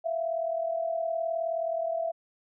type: tone pair together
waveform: sine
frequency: 659.3 / 698.5 Hz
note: E5 / F5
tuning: 0 / 0 cents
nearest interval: minor second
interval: 100 cents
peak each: -28 / -34 dBFS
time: 0.04-2.12 s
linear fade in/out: 20 ms
effects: none